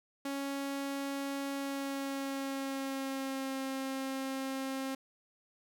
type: tone with pitch glide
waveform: sawtooth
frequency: 277.2 to 267.3 Hz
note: C#4 to C4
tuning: 0 to +37 cents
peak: -31 dBFS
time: 0.25-4.95 s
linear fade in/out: 5 ms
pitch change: -63 cents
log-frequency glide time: 1.53-3.58 s
effects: none